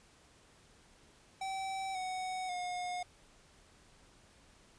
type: tone with pitch steps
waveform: square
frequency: 770 / 744.2 / 719.3 Hz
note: G5 / F#5 / F#5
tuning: -31 / +10 / -49 cents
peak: -37 dBFS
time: 1.41-3.03 s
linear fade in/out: 5 ms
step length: 540 ms
effects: pink hiss -63 dBFS RMS until 4.78 s + resampled to 22050 Hz